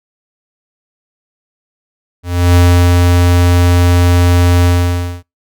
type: tone with ADSR envelope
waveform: square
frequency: 88 Hz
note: F2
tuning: 14 cents sharp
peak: -5 dBFS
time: 2.23-5.23 s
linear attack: 320 ms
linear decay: 350 ms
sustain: -2 dB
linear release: 580 ms
effects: noise-tail reverb RT60 0.2 s tail -25 dB re dry